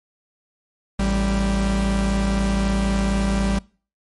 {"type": "tone pair together", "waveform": "45% pulse", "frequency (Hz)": [55, 196], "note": ["A1", "G3"], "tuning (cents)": [0, 0], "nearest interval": "octave + minor seventh", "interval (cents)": 2200, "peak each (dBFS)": -21, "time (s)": [0.99, 3.59], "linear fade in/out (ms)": 5, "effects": ["noise-tail reverb RT60 0.4 s tail -24 dB re dry", "MP3 48 kbps"]}